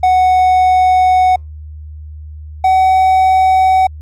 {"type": "tone pair in turn", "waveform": "triangle", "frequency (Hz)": [740, 753.8], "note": ["F#5", "F#5"], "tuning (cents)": [0, 32], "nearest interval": "unison", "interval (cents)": 32, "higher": "second", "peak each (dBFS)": -5, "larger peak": "neither", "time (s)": [[0.03, 1.36], [2.64, 3.87]], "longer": "first", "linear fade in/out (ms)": 5, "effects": ["added 76 Hz sine -27 dBFS peak until 4.01 s", "Opus 32 kbps"]}